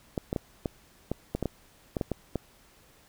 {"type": "clicks", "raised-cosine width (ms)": 2, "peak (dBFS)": -15, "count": 12, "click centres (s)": [0.178, 0.329, 0.362, 0.658, 1.116, 1.35, 1.427, 1.457, 1.968, 2.012, 2.117, 2.357], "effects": ["pink hiss -59 dBFS RMS until 3.08 s"]}